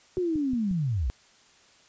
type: linear sweep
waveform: sine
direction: down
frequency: 374.6 to 51.91 Hz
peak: -24 dBFS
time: 0.17-1.1 s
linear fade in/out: 0 ms
type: click train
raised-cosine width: 5 ms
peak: -26 dBFS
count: 4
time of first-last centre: 0.18-0.712 s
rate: 5.64 Hz
effects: white hiss -58 dBFS RMS until 1.88 s + resampled to 16000 Hz